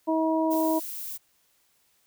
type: harmonic tone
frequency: 320 Hz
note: D#4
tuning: 49 cents sharp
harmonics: 1 / 2 / 3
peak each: -24 / -27 / -29 dBFS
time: 0.07-0.8 s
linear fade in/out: 20 ms
type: noise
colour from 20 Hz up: violet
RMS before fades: -36 dBFS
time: 0.5-1.18 s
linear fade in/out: 20 ms
effects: white hiss -67 dBFS RMS until 2.06 s